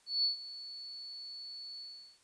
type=tone with ADSR envelope; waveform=sine; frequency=4435 Hz; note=C#8; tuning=in tune; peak=-26 dBFS; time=0.06-2.19 s; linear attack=180 ms; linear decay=120 ms; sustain=-17 dB; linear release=390 ms; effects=white hiss -67 dBFS RMS until 2.23 s + resampled to 22050 Hz